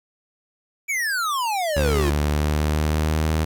square exponential sweep, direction down, 2349 to 329.6 Hz, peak -22 dBFS, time 0.88-2.11 s, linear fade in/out 20 ms
sawtooth tone with pitch glide, 73.4 to 78.67 Hz, D2 to D#2, 0 to +20 cents, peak -15 dBFS, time 1.76-3.45 s, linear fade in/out 10 ms, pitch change +120 cents, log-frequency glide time 2.05-3.33 s
effects 9-bit

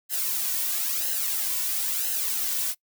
blue noise with flanger, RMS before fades -27 dBFS, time 0.09-2.75 s, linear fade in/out 50 ms, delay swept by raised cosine 0.85 to 2.45 ms, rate 1 Hz, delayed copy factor -0.7, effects noise-tail reverb RT60 0.1 s tail -23 dB re dry

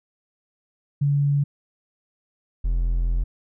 sine / triangle tone pair in turn, 142.6 / 42.58 Hz, C#3 / F1, +49 / -43 cents, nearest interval octave + major sixth, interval 2092 cents, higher first, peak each -17 dBFS, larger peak neither, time 1.01-1.44 / 2.64-3.24 s, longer second, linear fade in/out 10 ms, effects none

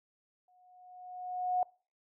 sine tone with exponential growth, 728 Hz, F#5, 28 cents flat, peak -25 dBFS, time 0.48-1.63 s, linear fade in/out 2 ms, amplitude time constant 250 ms, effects noise-tail reverb RT60 0.4 s tail -24 dB re dry

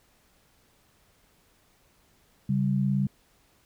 sine tone pair together, 137.4 / 196 Hz, C#3 / G3, -15 / 0 cents, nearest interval tritone, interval 615 cents, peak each -25 dBFS, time 2.49-3.07 s, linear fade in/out 5 ms, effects pink hiss -64 dBFS RMS until 3.65 s

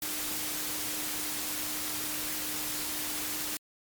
sine tone in noise, 304.2 Hz, D#4, 39 cents flat, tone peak -44 dBFS, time 0.02-3.57 s, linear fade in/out 2 ms, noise white, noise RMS -34 dBFS, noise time 0.02-3.57 s, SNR -13 dB, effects MP3 96 kbps

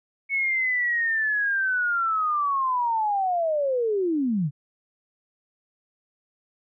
sine linear sweep, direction down, 2217 to 131.7 Hz, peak -21 dBFS, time 0.29-4.51 s, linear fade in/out 50 ms, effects none

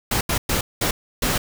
pink noise bursts at uneven times, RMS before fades -21 dBFS, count 5, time 0.11-0.21 / 0.29-0.38 / 0.49-0.61 / 0.81-0.91 / 1.22-1.38 s, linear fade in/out 5 ms, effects none

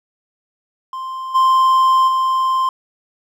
triangle tone with level steps, 1046.5 Hz, C6, in tune, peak -22 / -8 / -12 dBFS, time 0.93-2.69 s, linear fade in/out 2 ms, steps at 1.34 / 2.07 s, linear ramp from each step 20 ms, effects none

